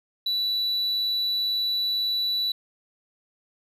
sine tone, 3951 Hz, B7, in tune, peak -20 dBFS, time 0.26-2.52 s, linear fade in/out 5 ms, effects tanh soft clip ceiling -22 dBFS + 10-bit

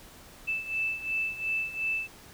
sine beating tone pair, 2637 / 2639.8 Hz, E7 / E7, 0 / +2 cents, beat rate 2.8 Hz, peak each -30 / -34 dBFS, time 0.47-2.08 s, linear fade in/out 20 ms, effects pink hiss -51 dBFS RMS until 2.33 s

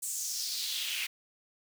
pink noise with high-pass filter sweep, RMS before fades -35 dBFS, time 0.02-1.07 s, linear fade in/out 10 ms, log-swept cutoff 8200 to 2400 Hz, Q 3.4, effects none

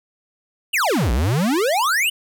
square exponential two-way sweep, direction down then up, 3076 to 54 to 3076 Hz, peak -17 dBFS, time 0.73-2.1 s, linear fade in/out 10 ms, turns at 1.12 s, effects none

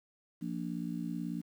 harmonic tone, 58.27 Hz, A#1, in tune, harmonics 3 / 4 / 5, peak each -38 / -39 / -40 dBFS, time 0.41-1.42 s, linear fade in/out 20 ms, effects 10-bit

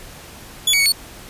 sawtooth tone with pitch steps, 3428 / 2250 / 2223 / 4421 Hz, A7 / C#7 / C#7 / C#8, -46 / +25 / +4 / -5 cents, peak -10 dBFS, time 0.67-0.922 s, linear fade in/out 5 ms, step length 63 ms, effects pink hiss -39 dBFS RMS until 1.29 s + resampled to 32000 Hz

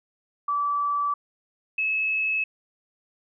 sine tone pair in turn, 1156 / 2589 Hz, D6 / E7, -28 / -32 cents, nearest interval octave + major second, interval 1396 cents, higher second, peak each -22 / -22 dBFS, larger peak neither, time 0.48-1.14 / 1.78-2.44 s, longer neither, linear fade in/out 5 ms, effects none

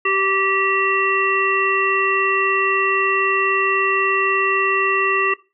harmonic tone, 388.1 Hz, G4, 17 cents flat, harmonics 1 / 3 / 5 / 7, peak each -22 / -20 / -22 / -21 dBFS, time 0.05-5.34 s, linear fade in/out 5 ms, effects noise-tail reverb RT60 0.3 s tail -20 dB re dry

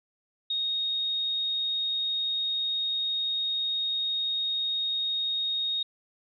sine tone, 3729 Hz, A#7, in tune, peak -26 dBFS, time 0.5-5.83 s, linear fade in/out 5 ms, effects none

